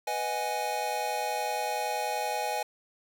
square chord, G# minor seventh, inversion first, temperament equal with one note detuned, 493.9 / 620.5 / 740 / 830.6 Hz, B4 / D#5 / F#5 / G#5, 0 / -5 / 0 / 0 cents, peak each -38 / -37 / -38 / -32 dBFS, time 0.07-2.63 s, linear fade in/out 5 ms, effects none

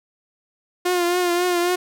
sawtooth tone with vibrato, 353.8 Hz, F4, 23 cents sharp, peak -14 dBFS, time 0.85-1.76 s, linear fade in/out 10 ms, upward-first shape triangle, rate 3.7 Hz, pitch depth 48 cents each way, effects none

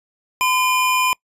square tone pair together, 1016 / 2416 Hz, B5 / D7, +49 / +48 cents, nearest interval octave + minor third, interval 1499 cents, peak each -18 / -20 dBFS, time 0.41-1.13 s, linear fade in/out 0 ms, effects noise-tail reverb RT60 0.1 s tail -26 dB re dry + resampled to 32000 Hz

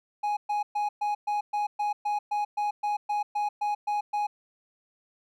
triangle tone bursts, 831 Hz, G#5, 1 cent sharp, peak -23 dBFS, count 16, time 0.23-4.27 s, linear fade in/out 10 ms, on 140 ms, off 120 ms, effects none

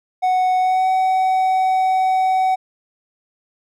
triangle tone with pitch glide, 740 to 752.9 Hz, F#5 to F#5, 0 to +30 cents, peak -12 dBFS, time 0.22-2.56 s, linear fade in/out 20 ms, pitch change +30 cents, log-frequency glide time 0.59-0.88 s, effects none

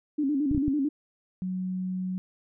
sine tone with vibrato, 284.4 Hz, C#4, 45 cents sharp, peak -23 dBFS, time 0.18-0.89 s, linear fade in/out 10 ms, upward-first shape square, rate 9 Hz, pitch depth 89 cents each way
clicks, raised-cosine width 5 ms, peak -18 dBFS, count 4, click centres 0.513 / 0.548 / 0.578 / 0.681 s
sine tone, 185 Hz, F#3, in tune, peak -28 dBFS, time 1.42-2.18 s, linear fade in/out 0 ms
effects none

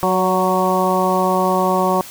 harmonic tone with a mistuned harmonic, 185 Hz, F#3, in tune, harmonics 1 / 2 / 3 / 4 / 5 / 6, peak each -21 / -21 / -21 / -21 / -21 / -21 dBFS, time 0.03-2.01 s, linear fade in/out 0 ms, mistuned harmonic 3, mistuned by +28 cents, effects white hiss -36 dBFS RMS until 2.1 s

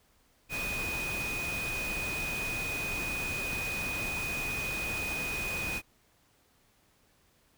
sine tone in noise, 2489 Hz, D#7, in tune, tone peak -33 dBFS, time 0.49-5.82 s, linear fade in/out 50 ms, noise pink, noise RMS -38 dBFS, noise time 0.49-5.82 s, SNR +2 dB, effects pink hiss -67 dBFS RMS until 7.57 s

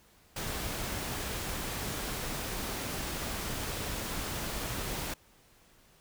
pink noise, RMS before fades -36 dBFS, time 0.36-5.14 s, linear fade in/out 5 ms, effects pink hiss -62 dBFS RMS until 6 s

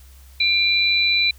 sine tone pair together, 2375 / 3983 Hz, D7 / B7, +19 / +14 cents, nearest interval major sixth, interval 895 cents, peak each -18 dBFS, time 0.4-1.31 s, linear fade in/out 5 ms, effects added 66 Hz sine -43 dBFS peak until 1.38 s + white hiss -53 dBFS RMS until 1.38 s

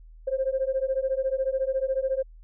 sine beating tone pair, 523.3 / 537.3 Hz, C5 / C5, 0 / +46 cents, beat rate 14 Hz, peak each -26 dBFS, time 0.27-2.23 s, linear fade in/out 10 ms, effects tanh soft clip ceiling -16 dBFS + added 40 Hz sine -45 dBFS peak until 2.43 s

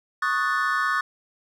triangle chord, D# half-diminished seventh, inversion third, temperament equal, 1108.7 / 1244.5 / 1480 / 1760 Hz, C#6 / D#6 / F#6 / A6, 0 / 0 / 0 / 0 cents, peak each -25 dBFS, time 0.22-1.01 s, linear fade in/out 5 ms, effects none

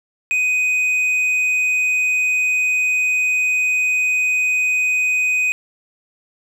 sine tone with tanh clipping, 2500 Hz, D#7, 8 cents sharp, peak -16 dBFS, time 0.31-5.52 s, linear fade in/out 0 ms, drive 5 dB, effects none

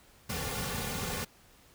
pink noise with comb filter, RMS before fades -35 dBFS, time 0.29-1.25 s, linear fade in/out 10 ms, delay 3.1 ms, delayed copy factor -0.85, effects pink hiss -60 dBFS RMS until 1.74 s

